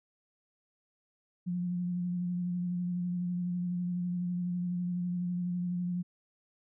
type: tone with vibrato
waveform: sine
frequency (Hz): 177.4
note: F3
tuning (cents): +27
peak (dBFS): -30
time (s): 1.46-6.03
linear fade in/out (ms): 20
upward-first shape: sine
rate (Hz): 12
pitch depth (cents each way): 22
effects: none